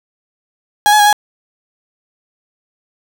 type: tone with pitch steps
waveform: 35% pulse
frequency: 828 / 847 / 825 / 836 Hz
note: G#5 / G#5 / G#5 / G#5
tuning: -5 / +34 / -12 / +11 cents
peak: -5 dBFS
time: 0.86-1.128 s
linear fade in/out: 0 ms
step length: 67 ms
effects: none